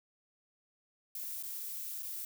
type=noise with dropouts; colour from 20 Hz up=violet; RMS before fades=-41 dBFS; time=1.15-2.25 s; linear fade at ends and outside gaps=2 ms; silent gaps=1.427-1.434 / 2.025-2.029 s; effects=none